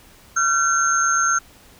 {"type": "tone cluster", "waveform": "sine", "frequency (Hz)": [1368, 1516, 6390], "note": ["F6", "F#6", "G8"], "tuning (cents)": [-36, 42, 32], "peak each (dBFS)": [-18, -23, -21], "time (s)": [0.36, 1.39], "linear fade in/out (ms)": 10, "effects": ["pink hiss -49 dBFS RMS until 1.79 s"]}